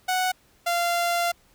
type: tone pair in turn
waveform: sawtooth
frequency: 740 / 691.4 Hz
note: F#5 / F5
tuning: 0 / -18 cents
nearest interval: minor second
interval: 118 cents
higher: first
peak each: -18 dBFS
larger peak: neither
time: 0.08-0.32 / 0.66-1.32 s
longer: second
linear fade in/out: 10 ms
effects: pink hiss -60 dBFS RMS until 1.54 s